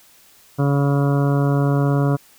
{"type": "harmonic tone", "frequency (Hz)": 141.2, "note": "C#3", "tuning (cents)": 32, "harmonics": [1, 2, 3, 4, 5, 7, 8, 9, 10], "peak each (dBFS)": [-16, -22, -26, -28, -30, -33, -34, -35, -36], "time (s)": [0.58, 2.17], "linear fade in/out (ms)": 20, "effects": ["white hiss -51 dBFS RMS until 2.38 s"]}